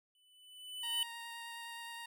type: tone with exponential growth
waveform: square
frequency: 2996 Hz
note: F#7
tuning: 21 cents sharp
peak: -31 dBFS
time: 0.15-1.03 s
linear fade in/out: 1 ms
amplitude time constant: 190 ms
type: tone with vibrato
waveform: 15% pulse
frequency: 932.3 Hz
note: A#5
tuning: in tune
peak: -38 dBFS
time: 0.83-2.06 s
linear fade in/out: 5 ms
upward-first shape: sine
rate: 9.6 Hz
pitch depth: 10 cents each way
effects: none